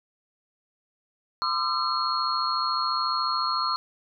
sine tone cluster, 1026 / 1205 / 1339 / 4297 Hz, C6 / D6 / E6 / C8, -34 / +44 / +27 / +45 cents, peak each -29 dBFS, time 1.42-3.76 s, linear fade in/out 0 ms, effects none

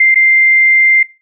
sine tone with dropouts, 2093 Hz, C7, in tune, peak -5 dBFS, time 0-1.03 s, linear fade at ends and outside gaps 5 ms, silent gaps 0.145-0.156 s, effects noise-tail reverb RT60 0.3 s tail -20 dB re dry

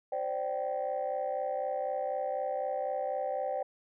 sine chord, C suspended second, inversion none, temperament equal with one note detuned, 523.3 / 587.3 / 774.1 Hz, C5 / D5 / G5, 0 / 0 / -22 cents, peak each -34 dBFS, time 0.12-3.63 s, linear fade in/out 5 ms, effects tanh soft clip ceiling -24 dBFS

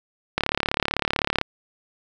click train, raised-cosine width 0.3 ms, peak -4 dBFS, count 38, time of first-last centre 0.38-1.414 s, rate 35.8 Hz, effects none

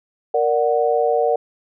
sine chord, Bb augmented, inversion none, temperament equal, 466.2 / 587.3 / 740 Hz, Bb4 / D5 / F#5, 0 / 0 / 0 cents, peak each -18 / -20 / -20 dBFS, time 0.34-1.36 s, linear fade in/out 5 ms, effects none

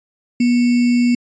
sine tone with sample-and-hold, 242 Hz, B3, 35 cents flat, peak -11 dBFS, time 0.4-1.15 s, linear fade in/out 5 ms, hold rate 2450 Hz, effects resampled to 16000 Hz

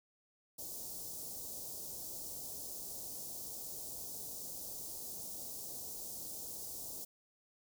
white band-stop noise, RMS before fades -45 dBFS, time 0.58-7.05 s, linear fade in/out 10 ms, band 730 to 5100 Hz, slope 24 dB/octave, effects none

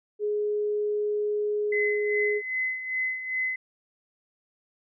sine tone, 418 Hz, G#4, 11 cents sharp, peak -24 dBFS, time 0.19-2.42 s, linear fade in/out 50 ms
sine tone with tremolo, 2035 Hz, C7, 49 cents flat, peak -24 dBFS, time 1.72-3.56 s, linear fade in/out 5 ms, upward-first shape sine, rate 2.5 Hz, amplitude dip 65%
effects none

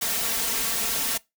white noise with comb filter, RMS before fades -26 dBFS, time 0.01-1.18 s, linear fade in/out 10 ms, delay 4.4 ms, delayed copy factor +1, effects noise-tail reverb RT60 0.2 s tail -22 dB re dry

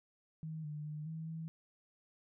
sine tone with pitch steps, 158.2 / 150.1 / 151.5 / 160.4 / 161.7 Hz, D#3 / D3 / D#3 / E3 / E3, +29 / +38 / -46 / -47 / -33 cents, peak -40 dBFS, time 0.43-1.48 s, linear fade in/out 0 ms, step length 210 ms, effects none

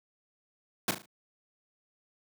pink noise with echo, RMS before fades -27 dBFS, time 0.88-0.91 s, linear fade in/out 2 ms, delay 37 ms, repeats 4, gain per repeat -8 dB, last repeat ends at 1.058 s, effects high-pass 150 Hz 12 dB/octave

